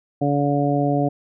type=harmonic tone; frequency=143 Hz; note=D3; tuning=46 cents flat; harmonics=1 / 2 / 3 / 4 / 5; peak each=-22 / -21 / -27 / -25 / -24 dBFS; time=0.21-1.09 s; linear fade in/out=10 ms; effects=none